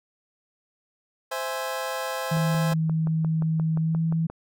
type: chord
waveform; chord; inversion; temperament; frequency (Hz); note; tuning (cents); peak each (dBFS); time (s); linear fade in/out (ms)
25% pulse; C augmented; none; equal with one note detuned; 521.7 / 659.3 / 830.6; C5 / E5 / G#5; -5 / 0 / 0; -27 / -30 / -30; 1.31-2.74; 10
type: tone with pitch glide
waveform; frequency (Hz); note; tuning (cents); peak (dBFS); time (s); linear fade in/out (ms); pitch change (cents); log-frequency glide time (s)
sine; 160.1 to 163.09; D#3 to E3; +50 to -18; -21; 2.31-4.27; 10; +32; 3.81-3.99
type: click train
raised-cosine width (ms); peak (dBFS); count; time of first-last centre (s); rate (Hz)
1; -23; 12; 2.37-4.3; 5.7
effects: none